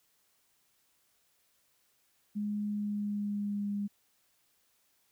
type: tone with pitch glide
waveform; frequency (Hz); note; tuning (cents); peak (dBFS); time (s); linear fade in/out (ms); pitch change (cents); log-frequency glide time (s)
sine; 207.7 to 203.2; G#3 to G#3; 0 to -38; -31; 2.35-3.88; 20; -38; 2.68-3.72
effects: white hiss -72 dBFS RMS until 5.11 s